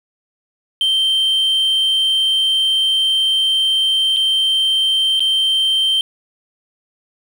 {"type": "tone with dropouts", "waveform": "sine", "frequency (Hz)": 3131, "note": "G7", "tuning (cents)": -3, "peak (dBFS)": -10, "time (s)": [0.81, 6.01], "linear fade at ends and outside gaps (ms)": 1, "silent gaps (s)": [[4.163, 4.168], [5.195, 5.204]], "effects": ["tanh soft clip ceiling -12 dBFS", "7-bit"]}